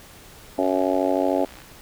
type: harmonic tone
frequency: 93.4 Hz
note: F#2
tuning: 17 cents sharp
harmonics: 3 / 4 / 5 / 6 / 7 / 8 / 9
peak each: -24 / -27 / -29 / -25 / -25 / -31 / -30 dBFS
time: 0.58-1.45 s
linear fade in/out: 5 ms
type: click train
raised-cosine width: 0.3 ms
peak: -28 dBFS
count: 63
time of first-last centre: 0.63-1.619 s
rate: 62.7 Hz
effects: pink hiss -46 dBFS RMS until 1.81 s